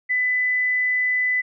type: tone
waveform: sine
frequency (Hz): 2000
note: B6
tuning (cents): +21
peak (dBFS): -18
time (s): 0.09-1.42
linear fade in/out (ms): 20
effects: none